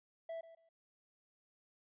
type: tone with echo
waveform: triangle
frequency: 659.3 Hz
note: E5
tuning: in tune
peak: -39 dBFS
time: 0.29-0.41 s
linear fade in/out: 5 ms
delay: 140 ms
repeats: 2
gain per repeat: -14 dB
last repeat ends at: 0.69 s
effects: resampled to 8000 Hz